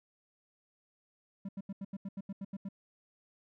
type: tone bursts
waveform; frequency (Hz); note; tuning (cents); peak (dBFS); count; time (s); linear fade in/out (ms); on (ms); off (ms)
triangle; 196; G3; 0; -35; 11; 1.45-2.688; 5; 38; 82
effects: none